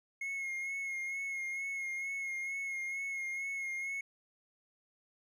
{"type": "tone with vibrato", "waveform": "triangle", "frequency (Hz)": 2163, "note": "C#7", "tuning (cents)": -43, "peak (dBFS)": -34, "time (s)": [0.21, 4.01], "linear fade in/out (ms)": 5, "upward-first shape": "sine", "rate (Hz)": 2.2, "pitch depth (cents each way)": 31, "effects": []}